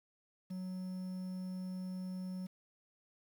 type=tone with quantisation; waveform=triangle; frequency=185 Hz; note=F#3; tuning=in tune; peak=-37 dBFS; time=0.5-2.47 s; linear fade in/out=10 ms; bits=10; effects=none